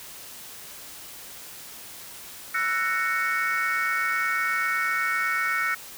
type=chord; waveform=sine; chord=F# dominant seventh; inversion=third; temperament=just; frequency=1332 / 1480 / 1850 / 2220 Hz; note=E6 / F#6 / A#6 / C#7; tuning=+18 / 0 / -14 / +2 cents; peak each=-27 dBFS; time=2.54-5.75 s; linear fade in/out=10 ms; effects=tanh soft clip ceiling -17 dBFS + white hiss -42 dBFS RMS until 5.97 s